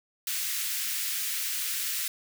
white high-pass noise, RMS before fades -31 dBFS, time 0.27-2.08 s, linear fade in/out 2 ms, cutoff 1600 Hz, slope 24 dB/octave, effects none

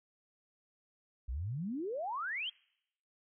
sine exponential sweep, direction up, 55 to 3322 Hz, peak -35 dBFS, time 1.28-2.5 s, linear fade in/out 10 ms, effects noise-tail reverb RT60 0.8 s tail -26 dB re dry

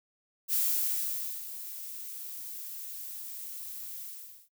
violet noise with ADSR envelope, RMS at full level -27 dBFS, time 0.48-4.49 s, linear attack 54 ms, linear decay 900 ms, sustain -14 dB, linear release 480 ms, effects noise-tail reverb RT60 0.1 s tail -23 dB re dry

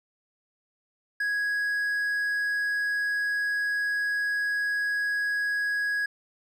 triangle tone, 1661.2 Hz, G#6, in tune, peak -23 dBFS, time 1.2-6.06 s, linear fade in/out 5 ms, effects none

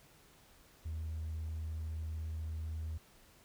triangle tone, 79.4 Hz, D#2, 36 cents sharp, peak -34 dBFS, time 0.85-2.98 s, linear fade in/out 10 ms, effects tanh soft clip ceiling -33 dBFS + pink hiss -63 dBFS RMS until 3.44 s

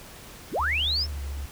sine linear sweep, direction up, 74.8 to 5450 Hz, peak -23 dBFS, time 0.51-1.07 s, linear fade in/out 50 ms
sine tone with pitch glide, 73.42 to 69.5 Hz, D2 to C#2, 0 to +5 cents, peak -30 dBFS, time 0.59-1.46 s, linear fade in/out 5 ms, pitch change -95 cents, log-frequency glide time 1.09-1.19 s
effects pink hiss -45 dBFS RMS until 1.51 s

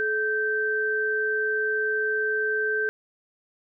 sine tone pair together, 430 / 1557.3 Hz, A4 / G6, -40 / -12 cents, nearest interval octave + minor seventh, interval 2228 cents, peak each -27 / -24 dBFS, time 0-2.89 s, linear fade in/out 0 ms, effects none

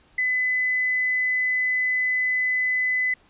sine tone, 2010 Hz, B6, 30 cents sharp, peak -20 dBFS, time 0.18-3.14 s, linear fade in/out 5 ms, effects pink hiss -58 dBFS RMS until 3.29 s + resampled to 8000 Hz

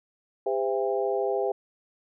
harmonic tone with a mistuned harmonic, 133.8 Hz, C3, 39 cents sharp, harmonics 3 / 4 / 5 / 6, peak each -27 / -29 / -31 / -33 dBFS, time 0.46-1.52 s, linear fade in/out 5 ms, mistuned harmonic 4, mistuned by -68 cents, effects none

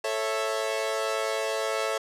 sawtooth chord, A major, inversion none, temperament equal with one note detuned, 440 / 550.5 / 659.3 Hz, A4 / C#5 / E5, 0 / -12 / 0 cents, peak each -27 dBFS, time 0.04-1.98 s, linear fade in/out 5 ms, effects low-pass 10000 Hz 12 dB/octave

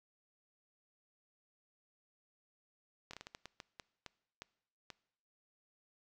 slowing click train, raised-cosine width 0.2 ms, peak -29 dBFS, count 12, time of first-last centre 3.11-4.903 s, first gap 24 ms, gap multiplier 1.35, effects noise-tail reverb RT60 0.8 s tail -22 dB re dry

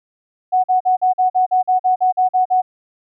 sine tone bursts, 740 Hz, F#5, in tune, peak -11 dBFS, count 13, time 0.52-2.62 s, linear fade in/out 20 ms, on 120 ms, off 45 ms, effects none

